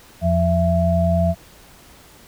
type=tone cluster; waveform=sine; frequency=85.4 / 174 / 666 Hz; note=F2 / F3 / E5; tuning=-38 / -6 / +18 cents; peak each=-19 dBFS; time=0.21-1.35 s; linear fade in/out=50 ms; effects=pink hiss -47 dBFS RMS until 2.27 s